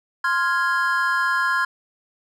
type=chord; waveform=triangle; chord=F minor; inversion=second; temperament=equal; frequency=1046.5 / 1396.9 / 1661.2 Hz; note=C6 / F6 / Ab6; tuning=0 / 0 / 0 cents; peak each=-21 dBFS; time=0.24-1.65 s; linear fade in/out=5 ms; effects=none